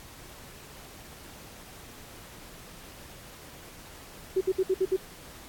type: tone bursts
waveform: sine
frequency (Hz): 377.6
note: F#4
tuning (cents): +35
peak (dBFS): -21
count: 6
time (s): 4.36-4.966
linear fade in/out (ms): 10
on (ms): 51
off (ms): 60
effects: pink hiss -48 dBFS RMS until 5.48 s + AAC 64 kbps